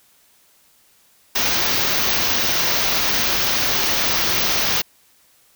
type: band-stop noise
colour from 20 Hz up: white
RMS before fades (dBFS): -19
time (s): 1.35-4.82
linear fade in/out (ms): 10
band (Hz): 6500 to 15000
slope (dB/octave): 96
effects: white hiss -56 dBFS RMS until 5.55 s